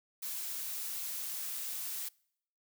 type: noise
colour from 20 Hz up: blue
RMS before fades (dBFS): -39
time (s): 0.22-2.09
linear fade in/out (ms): 10
effects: noise-tail reverb RT60 0.7 s tail -26 dB re dry